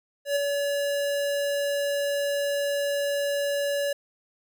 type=tone with ADSR envelope; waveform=square; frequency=569 Hz; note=C#5; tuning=45 cents sharp; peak=-21 dBFS; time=0.25-3.93 s; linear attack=110 ms; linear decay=11 ms; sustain=-4 dB; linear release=5 ms; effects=none